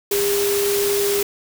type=tone in noise; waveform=sine; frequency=404 Hz; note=G#4; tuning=48 cents flat; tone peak=-18 dBFS; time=0.11-1.23 s; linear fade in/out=5 ms; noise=white; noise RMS=-24 dBFS; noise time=0.11-1.23 s; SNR=+3 dB; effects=none